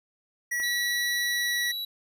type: tone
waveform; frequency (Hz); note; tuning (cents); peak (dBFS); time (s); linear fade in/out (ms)
square; 1931; B6; -39; -27; 0.51-1.72; 10
type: clicks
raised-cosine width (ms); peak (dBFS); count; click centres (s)
0.5; -30; 2; 0.599 / 0.602
type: tone with pitch glide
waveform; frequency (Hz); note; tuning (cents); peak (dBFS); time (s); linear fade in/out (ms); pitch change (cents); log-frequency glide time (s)
square; 3951 to 3919; B7 to B7; 0 to -14; -31; 0.63-1.85; 5; -14; 1.19-1.71
effects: none